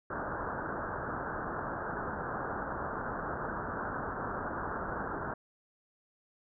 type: low-pass noise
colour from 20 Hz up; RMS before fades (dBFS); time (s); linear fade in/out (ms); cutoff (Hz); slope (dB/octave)
white; -37; 0.1-5.34; 5; 1600; 96
effects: none